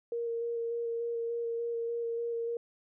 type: tone with vibrato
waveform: sine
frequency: 466.2 Hz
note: A#4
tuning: in tune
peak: -31 dBFS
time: 0.12-2.57 s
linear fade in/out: 2 ms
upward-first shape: square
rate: 3.4 Hz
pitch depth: 11 cents each way
effects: none